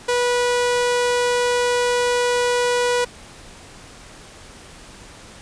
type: tone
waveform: sawtooth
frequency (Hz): 488.4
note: B4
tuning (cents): -19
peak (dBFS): -13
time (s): 0.08-3.05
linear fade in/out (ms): 10
effects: pink hiss -42 dBFS RMS until 5.41 s + resampled to 22050 Hz